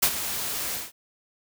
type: noise with ADSR envelope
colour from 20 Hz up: white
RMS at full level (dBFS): -18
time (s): 0.02-0.92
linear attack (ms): 13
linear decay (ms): 64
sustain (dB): -12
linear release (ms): 180
effects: none